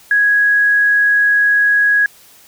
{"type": "tone", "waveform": "sine", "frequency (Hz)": 1662, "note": "G#6", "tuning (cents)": 1, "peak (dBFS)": -9, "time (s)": [0.11, 2.06], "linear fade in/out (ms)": 2, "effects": ["white hiss -45 dBFS RMS until 2.47 s"]}